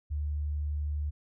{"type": "tone", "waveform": "sine", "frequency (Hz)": 74, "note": "D2", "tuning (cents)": 14, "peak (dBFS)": -29, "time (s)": [0.1, 1.11], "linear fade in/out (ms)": 20, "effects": []}